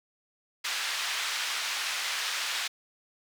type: band-pass noise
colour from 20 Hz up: white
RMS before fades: -32 dBFS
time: 0.64-2.68 s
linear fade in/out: 10 ms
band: 1200 to 4200 Hz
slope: 12 dB/octave
effects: none